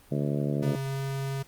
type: harmonic tone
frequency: 72 Hz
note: D2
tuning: 34 cents flat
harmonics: 2 / 3 / 4 / 5 / 6 / 7 / 8 / 9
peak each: -28 / -32 / -34 / -36 / -38 / -39 / -40 / -41 dBFS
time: 0.11-0.76 s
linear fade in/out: 10 ms
type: tone with pitch glide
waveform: square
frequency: 135.4 to 136.26 Hz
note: C#3 to C#3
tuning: -40 to -29 cents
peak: -30 dBFS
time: 0.62-1.43 s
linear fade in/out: 10 ms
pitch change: +11 cents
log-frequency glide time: 0.76-1.02 s
effects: pink hiss -56 dBFS RMS until 1.47 s + Opus 32 kbps